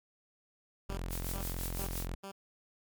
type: tone bursts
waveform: 10% pulse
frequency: 195.9 Hz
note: G3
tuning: 1 cent flat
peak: -34 dBFS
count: 4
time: 0.89-2.318 s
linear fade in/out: 10 ms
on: 87 ms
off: 360 ms
type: tone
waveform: sawtooth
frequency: 43.65 Hz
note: F1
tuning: in tune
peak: -32 dBFS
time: 0.89-2.15 s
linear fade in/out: 0 ms
type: noise with tremolo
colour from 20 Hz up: blue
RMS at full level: -39 dBFS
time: 1.09-2.08 s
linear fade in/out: 50 ms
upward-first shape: triangle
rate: 5.9 Hz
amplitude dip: 75%
effects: MP3 96 kbps